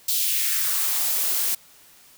blue noise with high-pass filter sweep, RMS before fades -23 dBFS, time 0.08-1.55 s, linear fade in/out 5 ms, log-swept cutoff 4000 to 240 Hz, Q 1.9, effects white hiss -52 dBFS RMS until 2.17 s

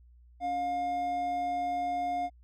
triangle tone pair together, 279.9 / 710.6 Hz, C#4 / F5, +17 / +30 cents, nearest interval octave + major third, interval 1613 cents, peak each -39 / -27 dBFS, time 0.4-2.3 s, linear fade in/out 50 ms, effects added 60 Hz sine -54 dBFS peak until 2.43 s

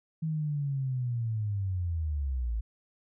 sine linear sweep, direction down, 161.1 to 53.1 Hz, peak -28 dBFS, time 0.22-2.61 s, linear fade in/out 10 ms, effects none

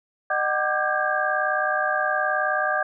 sine tone cluster, 610 / 751 / 1191 / 1575 / 1634 Hz, D#5 / F#5 / D6 / G6 / G#6, -34 / +26 / +24 / +8 / -29 cents, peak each -27 dBFS, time 0.3-2.83 s, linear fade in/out 5 ms, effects none

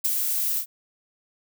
violet noise with ADSR envelope, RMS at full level -20 dBFS, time 0.04-0.66 s, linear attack 13 ms, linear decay 17 ms, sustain -5 dB, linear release 84 ms, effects none

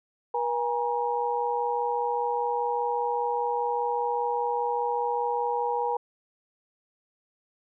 sine tone cluster, 481.2 / 822 / 947 Hz, B4 / G#5 / A#5, -45 / -18 / +27 cents, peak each -29 dBFS, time 0.34-5.97 s, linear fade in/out 5 ms, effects none

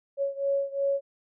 sine beating tone pair, 554.4 / 557.2 Hz, C#5 / C#5, 0 / +9 cents, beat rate 2.8 Hz, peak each -27 / -29 dBFS, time 0.17-1.01 s, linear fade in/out 50 ms, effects none

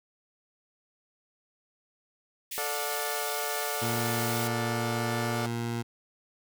white high-pass noise, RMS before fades -36 dBFS, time 2.51-4.48 s, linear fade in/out 10 ms, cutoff 1800 Hz, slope 96 dB/octave
20% pulse chord, D major, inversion second, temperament equal with one note detuned, 440 / 587.3 / 723.5 Hz, A4 / D5 / F#5, 0 / 0 / -39 cents, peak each -31 dBFS, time 2.58-5.46 s, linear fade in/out 0 ms
20% pulse tone with pitch glide, 116.54 to 117.42 Hz, A#2 to A#2, 0 to +13 cents, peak -25 dBFS, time 3.81-5.83 s, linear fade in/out 20 ms, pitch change +13 cents, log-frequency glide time 5.08-5.2 s
effects none

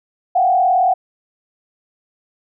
sine tone with frequency modulation, 736 Hz, F#5, 9 cents flat, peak -11 dBFS, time 0.35-0.94 s, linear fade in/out 10 ms, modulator 38.4 Hz, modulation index 0.98, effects none

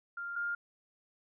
sine tone pair in turn, 1396.9 / 1406.6 Hz, F6 / F6, 0 / +12 cents, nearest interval unison, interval 12 cents, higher second, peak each -37 / -32 dBFS, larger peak second, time 0.17-0.36 / 0.36-0.55 s, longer neither, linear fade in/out 5 ms, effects none

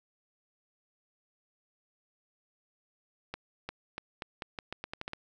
accelerating click train, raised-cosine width 0.3 ms, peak -21 dBFS, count 12, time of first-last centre 3.34-5.134 s, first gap 350 ms, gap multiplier 0.83, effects none

